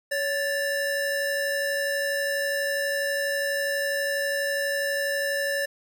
square tone pair together, 562.6 / 1760 Hz, C#5 / A6, +26 / 0 cents, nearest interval octave + minor sixth, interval 1974 cents, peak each -28 dBFS, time 0.11-5.66 s, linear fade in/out 10 ms, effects none

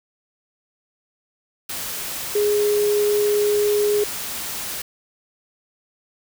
sine tone in noise, 415.3 Hz, G#4, in tune, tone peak -16 dBFS, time 2.35-4.04 s, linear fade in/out 5 ms, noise white, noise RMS -29 dBFS, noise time 1.69-4.82 s, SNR +10 dB, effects none

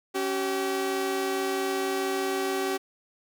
sawtooth tone pair together, 277.2 / 383.5 Hz, C#4 / G4, 0 / -38 cents, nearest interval tritone, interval 562 cents, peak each -29 / -23 dBFS, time 0.14-2.78 s, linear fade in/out 20 ms, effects 10-bit

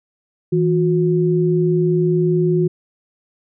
sine tone pair together, 162.62 / 361.5 Hz, E3 / F#4, -23 / -40 cents, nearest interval octave + major second, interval 1383 cents, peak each -16 dBFS, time 0.52-2.68 s, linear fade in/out 10 ms, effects none

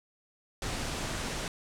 pink low-pass noise, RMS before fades -35 dBFS, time 0.62-1.48 s, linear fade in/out 2 ms, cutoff 9100 Hz, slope 24 dB/octave, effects none

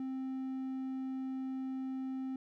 triangle tone, 262.9 Hz, C4, 8 cents sharp, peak -34 dBFS, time 0-2.36 s, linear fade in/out 2 ms, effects none

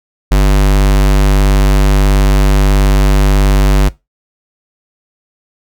square tone, 49.24 Hz, G1, 8 cents sharp, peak -6 dBFS, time 0.31-3.89 s, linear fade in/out 10 ms, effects noise-tail reverb RT60 0.2 s tail -19 dB re dry

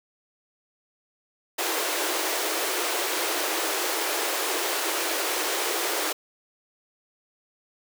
pink high-pass noise, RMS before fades -27 dBFS, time 1.58-6.13 s, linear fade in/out 10 ms, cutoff 310 Hz, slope 96 dB/octave, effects none

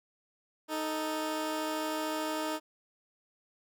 15% pulse tone pair together, 311.1 / 440 Hz, D#4 / A4, 0 / 0 cents, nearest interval tritone, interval 600 cents, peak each -26 / -34 dBFS, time 0.68-2.6 s, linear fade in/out 50 ms, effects none

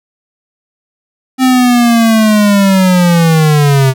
square linear sweep, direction down, 261.6 to 129.8 Hz, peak -6 dBFS, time 1.38-3.94 s, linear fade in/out 50 ms, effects none

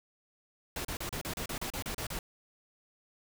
pink noise bursts, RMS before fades -37 dBFS, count 12, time 0.76-2.19 s, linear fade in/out 2 ms, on 88 ms, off 34 ms, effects none

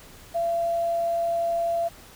sine tone with quantisation, 678 Hz, E5, 49 cents sharp, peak -22 dBFS, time 0.34-1.89 s, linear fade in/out 20 ms, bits 8, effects pink hiss -48 dBFS RMS until 2.15 s

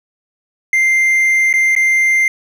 triangle tone with dropouts, 2093 Hz, C7, in tune, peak -8 dBFS, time 0.73-2.28 s, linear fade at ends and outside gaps 2 ms, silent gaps 1.529-1.538 / 1.752-1.763 s, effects none

